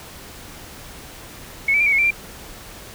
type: tone with pitch steps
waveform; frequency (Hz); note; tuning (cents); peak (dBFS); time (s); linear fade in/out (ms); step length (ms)
sine; 2197 / 2306 / 2384 / 2266 / 2179 / 2347 / 2371; C#7 / D7 / D7 / C#7 / C#7 / D7 / D7; -16 / -32 / +25 / +37 / -30 / -2 / +16; -14; 1.68-2.107; 5; 61
effects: pink hiss -39 dBFS RMS until 2.94 s